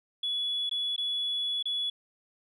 sine tone with dropouts, 3400 Hz, G#7, 40 cents sharp, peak -27 dBFS, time 0.23-1.9 s, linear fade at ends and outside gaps 5 ms, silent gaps 0.695-0.712 / 0.963-0.979 / 1.627-1.655 s, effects tanh soft clip ceiling -23 dBFS

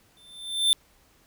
square tone with exponential growth, 3556 Hz, A7, 18 cents sharp, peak -16 dBFS, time 0.17-0.73 s, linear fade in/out 0 ms, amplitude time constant 120 ms, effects pink hiss -61 dBFS RMS until 1.26 s

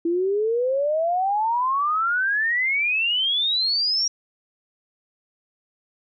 sine exponential sweep, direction up, 330 to 5690 Hz, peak -19 dBFS, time 0.05-4.08 s, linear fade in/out 5 ms, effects none

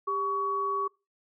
sine tone pair together, 397.7 / 1125 Hz, G4 / C#6, +25 / +25 cents, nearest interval octave + tritone, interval 1800 cents, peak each -34 / -27 dBFS, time 0.07-0.88 s, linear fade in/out 10 ms, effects noise-tail reverb RT60 0.3 s tail -25 dB re dry

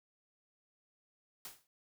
white noise with exponential decay, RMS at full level -43 dBFS, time 1.45-1.67 s, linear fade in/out 1 ms, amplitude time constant 47 ms, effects none

